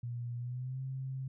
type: tone with pitch glide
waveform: sine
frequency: 120 to 132.38 Hz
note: B2 to C3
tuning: -49 to +21 cents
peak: -36 dBFS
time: 0.03-1.28 s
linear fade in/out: 5 ms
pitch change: +170 cents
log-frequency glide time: 0.37-0.81 s
effects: none